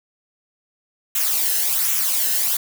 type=noise with flanger; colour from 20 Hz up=blue; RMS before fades=-20 dBFS; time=1.15-2.57 s; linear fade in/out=5 ms; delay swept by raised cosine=0.21 to 0.88 ms; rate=1.3 Hz; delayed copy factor=-0.6; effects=none